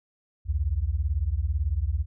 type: beating tone pair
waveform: sine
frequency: 64.2 / 82.2 Hz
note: C2 / E2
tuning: -32 / -4 cents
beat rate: 18 Hz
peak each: -26 dBFS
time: 0.45-2.06 s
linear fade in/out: 50 ms
effects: none